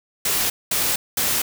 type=noise bursts; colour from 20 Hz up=white; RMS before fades=-21 dBFS; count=3; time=0.25-1.42 s; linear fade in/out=5 ms; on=250 ms; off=210 ms; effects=none